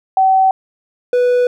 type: tone pair in turn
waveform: sine / triangle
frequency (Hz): 763 / 492.9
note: G5 / B4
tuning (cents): -47 / -3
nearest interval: minor sixth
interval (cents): 756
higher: first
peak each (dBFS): -8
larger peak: neither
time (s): 0.17-0.51 / 1.13-1.47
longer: neither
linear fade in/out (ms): 2
effects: none